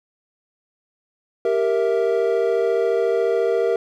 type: chord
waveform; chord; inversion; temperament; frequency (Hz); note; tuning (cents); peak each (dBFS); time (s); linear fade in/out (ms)
triangle; E diminished; first; equal; 392 / 466.2 / 659.3; G4 / Bb4 / E5; 0 / 0 / 0; -20 / -17 / -23; 1.45-3.76; 2
effects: none